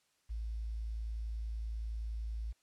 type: tone with quantisation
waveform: sine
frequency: 55.3 Hz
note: A1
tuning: 9 cents sharp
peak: -36 dBFS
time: 0.29-2.53 s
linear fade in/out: 20 ms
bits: 11
effects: white hiss -75 dBFS RMS until 2.62 s + low-pass 9000 Hz 12 dB/octave